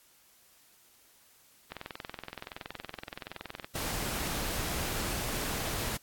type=click train; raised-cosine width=0.3 ms; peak=-23 dBFS; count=42; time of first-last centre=1.72-3.645 s; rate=21.3 Hz
type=noise; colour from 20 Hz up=pink; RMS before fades=-34 dBFS; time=3.75-5.97 s; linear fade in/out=5 ms
effects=white hiss -62 dBFS RMS until 6.02 s + AAC 64 kbps